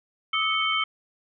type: tone cluster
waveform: sine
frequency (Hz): 1206 / 1287 / 2213 / 3103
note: D6 / E6 / C#7 / G7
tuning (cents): +46 / -42 / -3 / -18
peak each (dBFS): -33 / -27 / -27 / -26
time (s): 0.33-0.84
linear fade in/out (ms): 5
effects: none